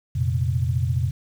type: chord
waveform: sine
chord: F suspended fourth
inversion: none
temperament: just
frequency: 87.31 / 116.41 / 130.96 Hz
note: F2 / Bb2 / C3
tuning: 0 / -2 / +2 cents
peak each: -24 dBFS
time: 0.15-1.11 s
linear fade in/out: 10 ms
effects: 8-bit